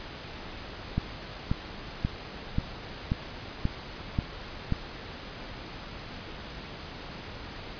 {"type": "click train", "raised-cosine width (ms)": 5, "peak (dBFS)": -13, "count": 8, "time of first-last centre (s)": [0.98, 4.723], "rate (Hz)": 1.87, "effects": ["pink hiss -41 dBFS RMS until 7.79 s", "resampled to 11025 Hz"]}